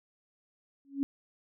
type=tone with exponential growth; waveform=sine; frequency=277.2 Hz; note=C#4; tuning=in tune; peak=-23 dBFS; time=0.85-1.03 s; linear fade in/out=0 ms; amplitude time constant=38 ms; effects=none